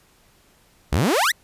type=exponential sweep; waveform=sawtooth; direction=up; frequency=58.27 to 2116 Hz; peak=-13 dBFS; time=0.92-1.32 s; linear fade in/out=10 ms; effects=pink hiss -57 dBFS RMS until 1.43 s + resampled to 32000 Hz